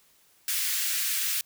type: high-pass noise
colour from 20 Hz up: white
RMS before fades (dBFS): -28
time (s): 0.48-1.41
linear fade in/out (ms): 2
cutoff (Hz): 1600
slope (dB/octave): 24
effects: white hiss -62 dBFS RMS until 1.45 s

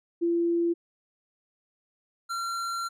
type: tone pair in turn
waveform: sine / square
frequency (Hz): 340.5 / 1368.7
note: F4 / F6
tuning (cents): -44 / -35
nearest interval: 2 octaves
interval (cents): 2409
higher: second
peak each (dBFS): -22 / -30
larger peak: first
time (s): 0.21-0.74 / 2.29-2.89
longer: second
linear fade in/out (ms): 20
effects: low-pass 11000 Hz 12 dB/octave

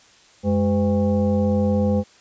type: tone with frequency modulation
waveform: sine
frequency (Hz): 207.7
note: G#3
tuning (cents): 0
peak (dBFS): -16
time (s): 0.43-2.04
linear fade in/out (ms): 50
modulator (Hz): 299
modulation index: 1.1
effects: white hiss -52 dBFS RMS until 2.2 s + resampled to 16000 Hz

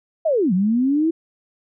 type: linear two-way sweep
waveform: sine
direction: down then up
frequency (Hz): 674 to 174.61 to 334.4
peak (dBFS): -15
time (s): 0.25-1.11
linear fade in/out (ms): 10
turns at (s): 0.53
effects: none

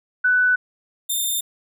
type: tone pair in turn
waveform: sine / 5% pulse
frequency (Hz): 1493 / 3613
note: F#6 / A7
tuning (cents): +15 / +45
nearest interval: octave + minor third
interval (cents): 1530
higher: second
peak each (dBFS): -14 / -13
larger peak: second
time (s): 0.24-0.56 / 1.09-1.41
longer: neither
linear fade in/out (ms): 10
effects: none

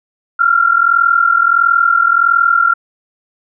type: tone pair together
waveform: sine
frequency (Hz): 1360 / 1401.5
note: F6 / F6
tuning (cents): -46 / +6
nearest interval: minor second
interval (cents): 52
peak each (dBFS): -11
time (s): 0.39-2.74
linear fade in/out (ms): 10
effects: none

